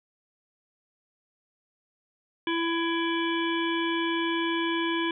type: harmonic tone with a mistuned harmonic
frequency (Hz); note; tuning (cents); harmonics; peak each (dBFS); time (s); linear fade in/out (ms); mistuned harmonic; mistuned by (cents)
333.5; E4; +20; 1 / 3 / 5 / 7 / 9 / 10; -27 / -32 / -34 / -35 / -37 / -37; 2.47-5.11; 2; 10; +16
effects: none